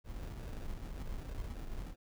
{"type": "noise with sample-and-hold", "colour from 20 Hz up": "brown", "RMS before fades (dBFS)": -42, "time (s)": [0.04, 1.96], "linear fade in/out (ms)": 50, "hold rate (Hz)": 1050, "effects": []}